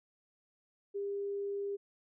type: tone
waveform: sine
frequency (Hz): 401.2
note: G4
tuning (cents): +40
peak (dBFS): -34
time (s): 0.94-1.77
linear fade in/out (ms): 20
effects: none